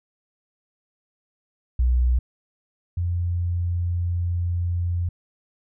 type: tone pair in turn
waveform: sine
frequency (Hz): 61.74 / 87.31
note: B1 / F2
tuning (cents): 0 / 0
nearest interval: tritone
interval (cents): 600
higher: second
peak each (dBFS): -16 / -21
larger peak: first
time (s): 1.79-2.19 / 2.97-5.09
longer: second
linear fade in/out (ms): 5
effects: none